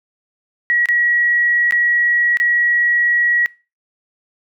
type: tone with dropouts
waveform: sine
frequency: 1916 Hz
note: A#6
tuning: 47 cents sharp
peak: -12 dBFS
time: 0.7-3.46 s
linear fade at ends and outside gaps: 0 ms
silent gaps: 0.857-0.887 / 1.709-1.723 / 2.371-2.4 s
effects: noise-tail reverb RT60 0.3 s tail -23 dB re dry